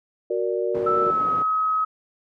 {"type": "chord", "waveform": "sine", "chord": "Gb augmented", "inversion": "none", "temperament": "equal", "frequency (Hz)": [370, 466.2, 587.3], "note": ["Gb4", "Bb4", "D5"], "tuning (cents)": [0, 0, 0], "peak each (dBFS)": [-25, -25, -28], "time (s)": [0.3, 1.11], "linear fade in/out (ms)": 5}
{"type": "band-pass noise", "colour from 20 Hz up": "white", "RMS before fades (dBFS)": -35, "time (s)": [0.74, 1.43], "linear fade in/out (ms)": 10, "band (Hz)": [110, 540], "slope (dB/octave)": 12}
{"type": "tone with pitch glide", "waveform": "sine", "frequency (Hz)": [1318.5, 1273.6], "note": ["E6", "D#6"], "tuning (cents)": [0, 40], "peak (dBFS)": -19, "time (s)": [0.86, 1.85], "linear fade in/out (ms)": 10, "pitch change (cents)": -60, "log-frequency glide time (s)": [1.05, 1.27]}
{"effects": []}